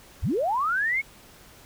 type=linear sweep; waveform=sine; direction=up; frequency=34.65 to 2235 Hz; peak=-22 dBFS; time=0.22-1.02 s; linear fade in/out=20 ms; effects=pink hiss -51 dBFS RMS until 1.65 s